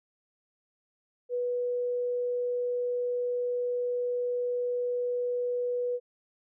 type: tone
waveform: sine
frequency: 490 Hz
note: B4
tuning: 14 cents flat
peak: -27 dBFS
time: 1.29-6 s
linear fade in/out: 50 ms
effects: none